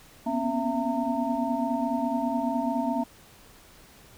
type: tone cluster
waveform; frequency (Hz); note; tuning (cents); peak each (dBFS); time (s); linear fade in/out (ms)
sine; 239.3 / 248.8 / 273.6 / 669 / 913; A#3 / B3 / C#4 / E5 / A#5; +46 / +13 / -23 / +25 / -36; -31; 0.26-3.04; 10
effects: pink hiss -53 dBFS RMS until 4.17 s